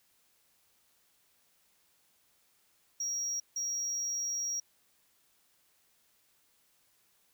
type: tone bursts at uneven times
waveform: sine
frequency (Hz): 5660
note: F8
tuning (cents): +22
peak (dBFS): -29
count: 2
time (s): 3-3.4 / 3.56-4.6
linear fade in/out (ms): 5
effects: tanh soft clip ceiling -31 dBFS + white hiss -70 dBFS RMS until 7.33 s